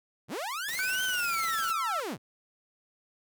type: linear two-way sweep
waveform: sawtooth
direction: up then down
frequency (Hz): 82.6 to 3175 to 82.6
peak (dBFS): -29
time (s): 0.28-2.18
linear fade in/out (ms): 50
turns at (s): 1.03
type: noise with tremolo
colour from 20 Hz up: white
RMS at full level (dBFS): -38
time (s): 0.68-1.72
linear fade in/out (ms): 5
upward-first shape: sine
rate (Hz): 20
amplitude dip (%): 50
type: tone with pitch glide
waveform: sine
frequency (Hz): 1511 to 1330.7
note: F#6 to E6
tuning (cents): +36 to +16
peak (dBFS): -29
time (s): 0.79-2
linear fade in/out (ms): 0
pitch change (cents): -220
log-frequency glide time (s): 1.09-1.38
effects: none